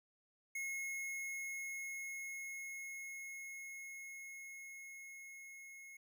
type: tone with level ramp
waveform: square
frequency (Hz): 2168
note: C#7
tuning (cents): -39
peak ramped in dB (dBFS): -40 to -53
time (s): 0.55-5.97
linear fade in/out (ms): 5
effects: none